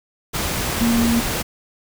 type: tone in noise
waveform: sine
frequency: 233.1 Hz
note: A#3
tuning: in tune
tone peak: -15 dBFS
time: 0.8-1.21 s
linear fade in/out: 20 ms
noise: pink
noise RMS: -23 dBFS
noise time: 0.33-1.43 s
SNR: +5 dB
effects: none